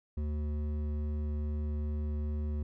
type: tone with hard clipping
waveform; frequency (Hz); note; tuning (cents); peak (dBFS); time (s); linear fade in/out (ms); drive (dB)
triangle; 74.8; D2; +32; -33; 0.17-2.63; 5; 14
effects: none